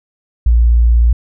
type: tone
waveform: sine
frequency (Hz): 58.27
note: A#1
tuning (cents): 0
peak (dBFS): -6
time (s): 0.46-1.13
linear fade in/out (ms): 5
effects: none